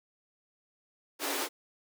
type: high-pass noise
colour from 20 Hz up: pink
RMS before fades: -33 dBFS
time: 1.19-1.49 s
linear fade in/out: 50 ms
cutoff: 270 Hz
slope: 96 dB/octave
effects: none